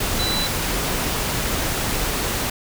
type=tone in noise; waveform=sine; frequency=3981 Hz; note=B7; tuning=13 cents sharp; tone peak=-23 dBFS; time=0.19-0.47 s; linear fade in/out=5 ms; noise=pink; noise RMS=-23 dBFS; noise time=0-2.5 s; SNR=-3 dB; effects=none